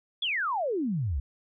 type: exponential sweep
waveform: sine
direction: down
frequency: 3540 to 60.8 Hz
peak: -26 dBFS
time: 0.22-1.2 s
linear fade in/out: 5 ms
effects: none